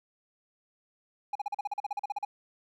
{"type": "tone bursts", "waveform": "triangle", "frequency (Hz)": 819, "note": "G#5", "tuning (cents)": -24, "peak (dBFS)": -27, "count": 15, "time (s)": [1.33, 2.25], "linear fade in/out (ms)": 5, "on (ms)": 24, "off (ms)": 40, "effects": []}